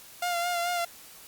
sawtooth tone with vibrato, 698.5 Hz, F5, in tune, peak -23 dBFS, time 0.22-0.85 s, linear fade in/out 5 ms, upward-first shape sine, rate 4.6 Hz, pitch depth 32 cents each way, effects white hiss -49 dBFS RMS until 1.27 s + Opus 48 kbps

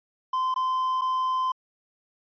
triangle tone with dropouts, 1032 Hz, C6, 24 cents flat, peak -21 dBFS, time 0.33-1.52 s, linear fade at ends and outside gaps 5 ms, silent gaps 0.542-0.56 / 1.012-1.017 s, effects resampled to 11025 Hz

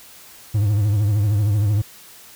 triangle tone with vibrato, 103.83 Hz, G#2, in tune, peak -13 dBFS, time 0.54-1.82 s, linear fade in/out 10 ms, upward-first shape triangle, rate 13 Hz, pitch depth 110 cents each way, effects white hiss -44 dBFS RMS until 2.35 s

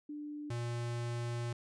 sine / square tone pair in turn, 296.3 / 118.95 Hz, D4 / A#2, +15 / +35 cents, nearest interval octave + major third, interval 1580 cents, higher first, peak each -40 / -36 dBFS, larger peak second, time 0.09-0.5 / 0.5-1.53 s, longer second, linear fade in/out 5 ms, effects resampled to 22050 Hz

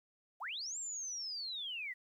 sine linear two-way sweep, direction up then down, 587.3 to 7570 to 1892 Hz, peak -39 dBFS, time 0.4-1.94 s, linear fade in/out 20 ms, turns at 0.78 s, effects 12-bit

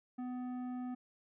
sine tone with tanh clipping, 250 Hz, B3, 21 cents sharp, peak -40 dBFS, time 0.18-0.95 s, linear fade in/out 10 ms, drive 11 dB, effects none

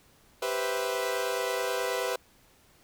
sawtooth chord, C major seventh, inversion second, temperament equal, 392 / 493.9 / 523.3 / 659.3 Hz, G4 / B4 / C5 / E5, 0 / 0 / 0 / 0 cents, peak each -31 / -27 / -32 / -32 dBFS, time 0.42-2.16 s, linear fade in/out 5 ms, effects pink hiss -61 dBFS RMS until 2.83 s

